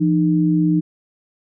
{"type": "tone pair together", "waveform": "sine", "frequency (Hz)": [169.9, 305.9], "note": ["F3", "D#4"], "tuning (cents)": [-47, -29], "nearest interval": "minor seventh", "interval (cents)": 1018, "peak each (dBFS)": -16, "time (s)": [0, 0.81], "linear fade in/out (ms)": 20, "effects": []}